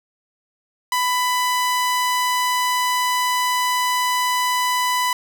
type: tone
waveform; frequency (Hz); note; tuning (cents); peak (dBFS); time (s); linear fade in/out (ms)
sawtooth; 996; B5; +14; -14; 0.92-5.13; 2
effects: none